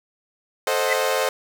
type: chord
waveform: sawtooth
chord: A diminished seventh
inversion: none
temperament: equal with one note detuned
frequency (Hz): 440 / 526 / 622.3 / 740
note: A4 / C5 / Eb5 / Gb5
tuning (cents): 0 / +9 / 0 / 0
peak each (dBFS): -22 / -19 / -22 / -25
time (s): 0.67-1.29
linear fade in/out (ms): 2
type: tone with exponential growth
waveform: sine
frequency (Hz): 2000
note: B6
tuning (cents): +21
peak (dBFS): -15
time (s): 0.83-0.93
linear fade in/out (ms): 1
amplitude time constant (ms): 20
effects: none